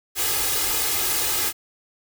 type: noise with comb filter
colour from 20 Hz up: white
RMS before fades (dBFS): -23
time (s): 0.15-1.53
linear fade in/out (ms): 50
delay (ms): 2.4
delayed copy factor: +0.75
effects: none